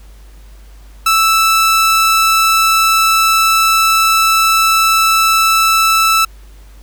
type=tone; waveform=sawtooth; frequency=1318.5 Hz; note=E6; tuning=in tune; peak=-5 dBFS; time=1.06-6.25 s; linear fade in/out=5 ms; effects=added 50 Hz sine -35 dBFS peak until 6.82 s + pink hiss -48 dBFS RMS until 6.82 s